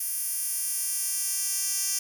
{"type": "tone with high-pass filter sweep", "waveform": "10% pulse", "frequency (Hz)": 392, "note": "G4", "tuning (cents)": 0, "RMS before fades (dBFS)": -29, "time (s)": [0, 1.99], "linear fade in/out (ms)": 5, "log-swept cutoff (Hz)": [11000, 7100], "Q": 1.5, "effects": []}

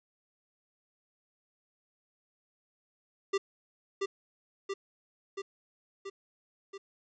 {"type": "tone with echo", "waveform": "square", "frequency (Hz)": 393.2, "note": "G4", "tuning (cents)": 5, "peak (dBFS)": -27, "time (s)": [3.33, 3.38], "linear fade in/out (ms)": 10, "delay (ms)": 680, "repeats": 5, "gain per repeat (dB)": -3, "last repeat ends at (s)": 6.78, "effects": ["resampled to 16000 Hz", "11-bit"]}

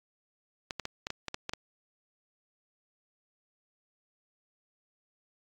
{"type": "clicks", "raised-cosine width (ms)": 0.2, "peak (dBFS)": -17, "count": 9, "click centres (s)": [0.708, 0.797, 0.854, 1.069, 1.104, 1.283, 1.344, 1.494, 1.535], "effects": ["AAC 48 kbps"]}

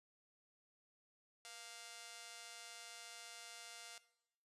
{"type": "tone with amplitude modulation", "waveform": "5% pulse", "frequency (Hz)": 698.5, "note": "F5", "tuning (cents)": 0, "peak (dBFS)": -37, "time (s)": [1.45, 3.98], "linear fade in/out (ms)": 0, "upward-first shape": "sine", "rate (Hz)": 215, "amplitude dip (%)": 90, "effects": ["noise-tail reverb RT60 0.8 s tail -17 dB re dry", "resampled to 32000 Hz"]}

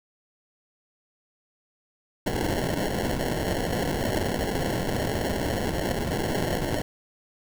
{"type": "noise with sample-and-hold", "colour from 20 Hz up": "white", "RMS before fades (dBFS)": -27, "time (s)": [2.26, 6.82], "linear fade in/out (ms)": 5, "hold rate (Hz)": 1225, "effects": []}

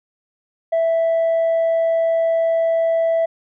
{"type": "tone with tanh clipping", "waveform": "triangle", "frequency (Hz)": 659.3, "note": "E5", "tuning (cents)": 0, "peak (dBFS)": -15, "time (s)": [0.72, 3.26], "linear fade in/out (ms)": 10, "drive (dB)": 6, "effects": []}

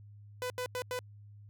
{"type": "tone bursts at uneven times", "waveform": "sawtooth", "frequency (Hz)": 499.8, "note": "B4", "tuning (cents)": 21, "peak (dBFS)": -30, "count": 4, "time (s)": [[0.42, 0.5], [0.58, 0.66], [0.75, 0.82], [0.91, 0.99]], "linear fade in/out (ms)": 0, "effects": ["added 103 Hz sine -50 dBFS peak until 1.49 s"]}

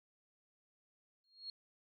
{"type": "tone with exponential growth", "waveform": "sine", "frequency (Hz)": 4274, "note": "C8", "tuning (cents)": 36, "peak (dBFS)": -40, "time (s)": [1.24, 1.5], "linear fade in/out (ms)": 2, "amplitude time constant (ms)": 55, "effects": []}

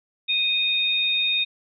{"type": "tone pair together", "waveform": "sine", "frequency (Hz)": [2489, 3697], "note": ["D#7", "A#7"], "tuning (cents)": [0, -15], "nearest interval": "perfect fifth", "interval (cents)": 685, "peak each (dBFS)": [-24, -21], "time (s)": [0.28, 1.45], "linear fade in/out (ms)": 20, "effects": []}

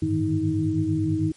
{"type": "tone cluster", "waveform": "sine", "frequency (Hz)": [97.3, 106.3, 152.4, 158.9, 315.9], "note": ["G2", "G#2", "D#3", "D#3", "D#4"], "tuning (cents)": [-12, 41, -36, 37, 26], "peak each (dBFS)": [-28, -29, -30, -30, -23], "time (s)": [0.02, 1.32], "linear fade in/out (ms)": 5, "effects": ["white hiss -54 dBFS RMS until 1.36 s", "MP3 48 kbps"]}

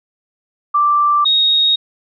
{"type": "tone pair in turn", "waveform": "sine", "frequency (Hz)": [1174.7, 3749], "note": ["D6", "A#7"], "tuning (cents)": [0, 9], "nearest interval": "octave + minor sixth", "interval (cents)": 2009, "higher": "second", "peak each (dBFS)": -10, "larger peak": "neither", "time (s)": [[0.74, 1.25], [1.25, 1.76]], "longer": "neither", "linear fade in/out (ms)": 10, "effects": []}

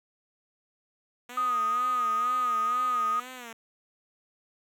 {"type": "tone with vibrato", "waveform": "5% pulse", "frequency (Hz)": 240, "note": "B3", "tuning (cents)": -49, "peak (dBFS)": -29, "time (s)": [1.29, 3.53], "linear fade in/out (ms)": 5, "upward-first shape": "sine", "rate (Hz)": 2.1, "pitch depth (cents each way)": 120}
{"type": "tone", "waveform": "sine", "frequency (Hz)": 1244.5, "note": "D#6", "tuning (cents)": 0, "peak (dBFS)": -24, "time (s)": [1.37, 3.2], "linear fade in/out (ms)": 5}
{"effects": []}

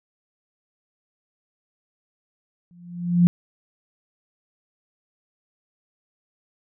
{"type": "tone with exponential growth", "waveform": "sine", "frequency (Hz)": 174.61, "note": "F3", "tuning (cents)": 0, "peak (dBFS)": -9, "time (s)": [2.71, 3.27], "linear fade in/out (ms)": 0, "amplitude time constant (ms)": 120, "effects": []}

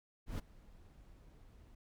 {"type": "noise with ADSR envelope", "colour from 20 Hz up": "brown", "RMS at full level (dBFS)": -36, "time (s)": [0.26, 1.75], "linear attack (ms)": 130, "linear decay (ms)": 11, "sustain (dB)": -23, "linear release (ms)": 5, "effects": []}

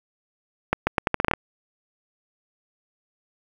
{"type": "accelerating click train", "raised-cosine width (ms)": 0.5, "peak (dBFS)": -4, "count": 10, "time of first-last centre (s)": [0.73, 1.336], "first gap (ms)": 140, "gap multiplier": 0.8, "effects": ["7-bit"]}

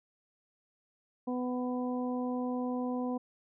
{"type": "harmonic tone", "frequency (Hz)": 249.5, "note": "B3", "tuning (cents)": 18, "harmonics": [1, 2, 3, 4], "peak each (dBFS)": [-32, -38, -42, -44], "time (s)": [1.27, 3.18], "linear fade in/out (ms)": 10, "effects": []}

